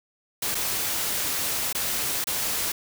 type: noise with dropouts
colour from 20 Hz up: white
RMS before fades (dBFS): -27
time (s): 0.42-2.72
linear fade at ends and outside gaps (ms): 5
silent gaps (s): 0.547-0.551 / 1.728-1.748 / 2.242-2.27
effects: none